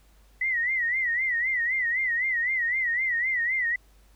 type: tone with vibrato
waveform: sine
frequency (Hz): 1975.5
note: B6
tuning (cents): 0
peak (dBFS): -23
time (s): 0.41-3.76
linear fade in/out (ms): 5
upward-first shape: sine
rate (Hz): 3.9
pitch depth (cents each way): 120
effects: added 50 Hz sine -55 dBFS peak until 4.15 s + pink hiss -63 dBFS RMS until 4.15 s